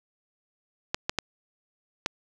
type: clicks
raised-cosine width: 0.2 ms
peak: -8 dBFS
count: 4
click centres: 0.945 / 1.095 / 1.187 / 2.061 s
effects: none